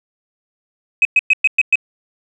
sine tone bursts, 2538 Hz, D#7, 34 cents sharp, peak -7 dBFS, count 6, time 1.02-1.756 s, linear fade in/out 2 ms, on 31 ms, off 110 ms, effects tanh soft clip ceiling -3 dBFS

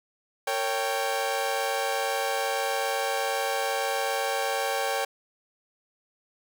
sawtooth chord, G diminished, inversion first, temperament equal with one note detuned, 456.8 / 554.4 / 784 Hz, Bb4 / Db5 / G5, -35 / 0 / 0 cents, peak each -29 / -26 / -25 dBFS, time 0.47-5.05 s, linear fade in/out 5 ms, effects none

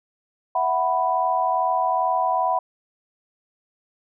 sine chord, E suspended second, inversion none, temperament just, 659.3 / 741.7 / 988.9 Hz, E5 / F#5 / B5, 0 / +4 / +2 cents, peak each -26 / -22 / -22 dBFS, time 0.55-2.59 s, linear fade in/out 5 ms, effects none

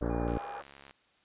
harmonic tone, 58.27 Hz, A#1, in tune, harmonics 1 / 2 / 3 / 4 / 5 / 6 / 7 / 8 / 9 / 10, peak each -34 / -38 / -40 / -40 / -36 / -42 / -41 / -39 / -45 / -42 dBFS, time 0.01-0.38 s, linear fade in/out 5 ms
pink band-pass noise, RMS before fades -44 dBFS, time 0.01-0.63 s, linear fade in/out 20 ms, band 410 to 1600 Hz, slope 48 dB/octave
triangle tone, 810 Hz, G#5, 43 cents flat, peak -38 dBFS, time 0.1-0.6 s, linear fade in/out 0 ms
click train, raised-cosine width 0.3 ms, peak -34 dBFS, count 45, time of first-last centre 0.28-0.909 s, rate 69.9 Hz
effects white hiss -67 dBFS RMS until 1.24 s + resampled to 8000 Hz

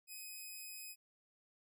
5% pulse tone, 2521 Hz, D#7, 22 cents sharp, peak -38 dBFS, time 0.07-0.96 s, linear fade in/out 50 ms, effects none

